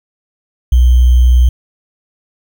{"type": "tone with sample-and-hold", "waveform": "sine", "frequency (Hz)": 61.74, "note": "B1", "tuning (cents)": 0, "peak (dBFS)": -4, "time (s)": [0.72, 1.49], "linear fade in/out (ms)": 5, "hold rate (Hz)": 3150, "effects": []}